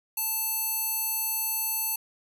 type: tone with band-pass filter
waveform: square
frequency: 880 Hz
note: A5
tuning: in tune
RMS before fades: -29 dBFS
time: 0.17-1.96 s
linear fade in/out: 5 ms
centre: 12000 Hz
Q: 2.7
effects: none